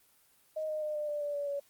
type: tone with pitch steps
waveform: sine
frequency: 624 / 615.4 / 606.9 / 598.6 / 590.3 / 582.2 / 574.2 / 566.3 Hz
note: D#5 / D#5 / D#5 / D5 / D5 / D5 / D5 / C#5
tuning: +5 / -19 / -43 / +33 / +9 / -15 / -39 / +37 cents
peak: -32 dBFS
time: 0.56-1.6 s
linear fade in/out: 10 ms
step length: 130 ms
effects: white hiss -66 dBFS RMS until 1.69 s + Opus 24 kbps